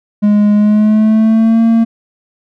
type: tone with pitch glide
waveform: triangle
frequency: 207.7 to 227.8 Hz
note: G#3 to A#3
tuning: 0 to -40 cents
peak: -4 dBFS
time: 0.22-1.85 s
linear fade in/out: 20 ms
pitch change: +160 cents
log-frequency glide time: 0.54-1.62 s
effects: none